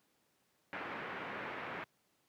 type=low-pass noise; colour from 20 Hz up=white; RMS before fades=-43 dBFS; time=0.73-1.84 s; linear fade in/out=0 ms; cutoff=2100 Hz; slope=24 dB/octave; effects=pink hiss -75 dBFS RMS until 2.28 s + high-pass 150 Hz 12 dB/octave